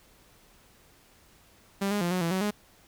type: tone with pitch steps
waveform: sawtooth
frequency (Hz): 197.5 / 205.8 / 173.7 / 182.9 / 167.5 / 187.9 / 207.8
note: G3 / G#3 / F3 / F#3 / E3 / F#3 / G#3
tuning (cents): +13 / -16 / -9 / -20 / +28 / +27 / +1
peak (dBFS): -22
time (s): 1.81-2.51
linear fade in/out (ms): 10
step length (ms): 100
effects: pink hiss -59 dBFS RMS until 2.87 s